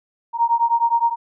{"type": "beating tone pair", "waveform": "sine", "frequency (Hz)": [928, 937.7], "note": ["A#5", "A#5"], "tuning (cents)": [-8, 10], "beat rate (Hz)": 9.7, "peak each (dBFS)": -18, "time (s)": [0.33, 1.16], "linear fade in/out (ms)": 50, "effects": []}